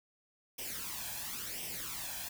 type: noise with flanger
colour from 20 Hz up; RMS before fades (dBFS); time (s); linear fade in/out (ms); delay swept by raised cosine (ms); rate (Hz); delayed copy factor
white; -41; 0.58-2.29; 10; 0.35 to 1.24; 0.95; +0.7
effects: none